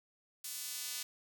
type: tone with high-pass filter sweep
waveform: square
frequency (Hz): 135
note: C#3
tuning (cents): -45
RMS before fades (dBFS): -42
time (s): 0.44-1.03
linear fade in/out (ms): 5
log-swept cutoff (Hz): 7100 to 4400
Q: 0.71
effects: none